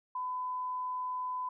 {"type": "tone", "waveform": "sine", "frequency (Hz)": 1006, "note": "B5", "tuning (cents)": 32, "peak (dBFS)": -33, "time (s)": [0.15, 1.49], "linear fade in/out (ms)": 5, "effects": []}